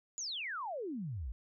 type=exponential sweep; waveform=sine; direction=down; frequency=7110 to 51.91 Hz; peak=-37 dBFS; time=0.18-1.32 s; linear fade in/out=0 ms; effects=none